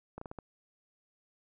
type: slowing click train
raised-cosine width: 1 ms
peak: -28 dBFS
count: 5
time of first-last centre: 0.18-0.387 s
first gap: 34 ms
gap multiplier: 1.29
effects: none